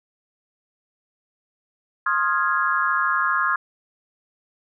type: chord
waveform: sine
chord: F minor seventh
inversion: second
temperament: equal with one note detuned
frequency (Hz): 1059.3 / 1244.5 / 1396.9 / 1661.2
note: C6 / Eb6 / F6 / Ab6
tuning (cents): +21 / 0 / 0 / 0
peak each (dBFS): -24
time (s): 2.06-3.56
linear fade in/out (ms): 5
effects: none